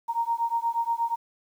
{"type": "beating tone pair", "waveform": "sine", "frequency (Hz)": [925, 933.4], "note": ["A#5", "A#5"], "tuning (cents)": [-14, 2], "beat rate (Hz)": 8.4, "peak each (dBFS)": -27, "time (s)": [0.08, 1.16], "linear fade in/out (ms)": 20, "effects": ["9-bit"]}